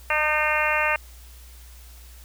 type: harmonic tone with a mistuned harmonic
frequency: 303.9 Hz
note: D#4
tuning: 41 cents flat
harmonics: 2 / 3 / 4 / 5 / 6 / 7 / 8 / 9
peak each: -28 / -28 / -28 / -28 / -28 / -28 / -28 / -28 dBFS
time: 0.1-0.96 s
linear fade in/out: 2 ms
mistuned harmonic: 5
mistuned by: +25 cents
effects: added 60 Hz sine -43 dBFS peak until 2.24 s + white hiss -51 dBFS RMS until 2.24 s